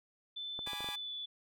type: tone with pitch glide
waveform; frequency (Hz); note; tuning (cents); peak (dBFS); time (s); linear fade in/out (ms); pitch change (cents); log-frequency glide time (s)
sine; 3520 to 3464; A7 to A7; 0 to -28; -39; 0.36-1.26; 10; -28; 0.86-1.14
type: clicks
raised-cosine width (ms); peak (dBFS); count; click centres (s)
1; -31; 6; 0.591 / 0.674 / 0.733 / 0.806 / 0.844 / 0.888
type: chord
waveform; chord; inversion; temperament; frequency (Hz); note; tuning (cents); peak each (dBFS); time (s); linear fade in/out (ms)
15% pulse; G# diminished; none; equal; 830.6 / 987.8 / 1174.7; G#5 / B5 / D6; 0 / 0 / 0; -38 / -43 / -41; 0.66-0.96; 10
effects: none